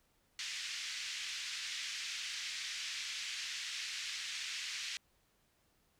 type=band-pass noise; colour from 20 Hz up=pink; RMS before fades=-42 dBFS; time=0.39-4.97 s; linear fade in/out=0 ms; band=2000 to 6500 Hz; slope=24 dB/octave; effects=pink hiss -74 dBFS RMS until 5.99 s